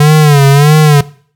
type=tone with vibrato; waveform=square; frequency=146.1 Hz; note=D3; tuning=9 cents flat; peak=-3 dBFS; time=0-1.01 s; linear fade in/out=5 ms; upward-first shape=sine; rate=1.6 Hz; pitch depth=100 cents each way; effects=noise-tail reverb RT60 0.5 s tail -20 dB re dry